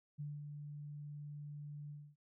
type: tone with ADSR envelope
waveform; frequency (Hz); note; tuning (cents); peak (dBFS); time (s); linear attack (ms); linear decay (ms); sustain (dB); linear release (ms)
sine; 146.83; D3; 0; -40; 0.18-2.16; 24; 210; -5; 260
effects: none